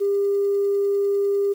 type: tone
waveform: sine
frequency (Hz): 401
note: G4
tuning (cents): +39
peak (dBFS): -17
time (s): 0-1.54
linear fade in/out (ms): 20
effects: tanh soft clip ceiling -13 dBFS + 8-bit